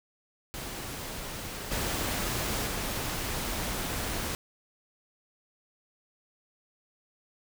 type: noise with level steps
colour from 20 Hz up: pink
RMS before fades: -38 / -31 / -33 dBFS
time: 0.54-4.35 s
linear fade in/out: 0 ms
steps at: 1.71 / 2.66 s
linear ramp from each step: 10 ms
effects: none